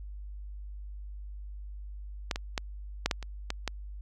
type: clicks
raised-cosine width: 0.2 ms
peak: -11 / -17 / -12 / -8 / -10 / -24 / -14 / -13 dBFS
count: 8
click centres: 2.312 / 2.359 / 2.578 / 3.06 / 3.112 / 3.227 / 3.504 / 3.677 s
effects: added 50 Hz sine -39 dBFS peak until 4.01 s